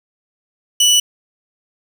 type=tone; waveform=25% pulse; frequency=2960 Hz; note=F#7; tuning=in tune; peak=-6 dBFS; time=0.8-1 s; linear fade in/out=5 ms; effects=none